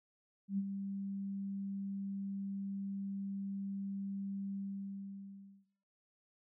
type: tone with ADSR envelope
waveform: sine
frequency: 196.9 Hz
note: G3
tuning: 8 cents sharp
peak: -31 dBFS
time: 0.48-5.66 s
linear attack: 100 ms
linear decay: 39 ms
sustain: -7 dB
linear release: 1100 ms
effects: noise-tail reverb RT60 0.8 s tail -19 dB re dry